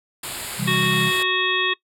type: band-stop noise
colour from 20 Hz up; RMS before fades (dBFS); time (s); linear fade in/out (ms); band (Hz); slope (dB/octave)
white; -28; 0.23-1.23; 5; 5000 to 7000; 96
type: chord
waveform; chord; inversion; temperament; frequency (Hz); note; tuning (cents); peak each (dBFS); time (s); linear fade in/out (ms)
sine; C major; none; equal with one note detuned; 130.81 / 164.81 / 198.05; C3 / E3 / G3; 0 / 0 / +18; -26; 0.57-1.12; 50
type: harmonic tone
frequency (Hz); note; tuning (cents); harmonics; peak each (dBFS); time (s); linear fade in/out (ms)
370; F#4; 0; 1 / 3 / 5 / 7 / 9 / 10; -27 / -26 / -24 / -25 / -25 / -28; 0.67-1.74; 10
effects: noise-tail reverb RT60 0.1 s tail -21 dB re dry + low-pass 11000 Hz 12 dB/octave